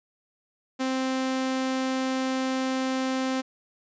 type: tone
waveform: sawtooth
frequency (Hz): 261.6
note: C4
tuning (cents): 0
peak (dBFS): -21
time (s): 0.79-3.42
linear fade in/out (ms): 20
effects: resampled to 16000 Hz